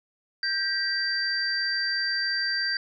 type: tone cluster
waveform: sine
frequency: 1577 / 1911 / 4697 Hz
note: G6 / A#6 / D8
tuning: +10 / +43 / -1 cents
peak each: -28 / -34 / -27 dBFS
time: 0.43-2.77 s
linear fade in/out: 2 ms
effects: none